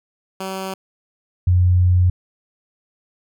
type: tone pair in turn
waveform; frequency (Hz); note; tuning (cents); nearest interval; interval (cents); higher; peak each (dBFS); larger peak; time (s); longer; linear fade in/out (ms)
10% pulse / sine; 190.6 / 89.95; G3 / F#2; -48 / -48; octave + minor second; 1300; first; -17 / -11; second; 0.4-0.74 / 1.47-2.1; second; 5
effects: none